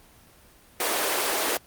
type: high-pass noise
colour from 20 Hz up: pink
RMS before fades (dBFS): -25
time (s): 0.8-1.57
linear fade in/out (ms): 2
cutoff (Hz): 360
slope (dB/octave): 24
effects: pink hiss -54 dBFS RMS until 1.66 s + Opus 24 kbps